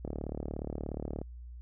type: click train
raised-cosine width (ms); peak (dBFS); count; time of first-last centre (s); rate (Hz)
2; -23; 44; 0.05-1.215; 36.9
effects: added 60 Hz sine -43 dBFS peak until 1.61 s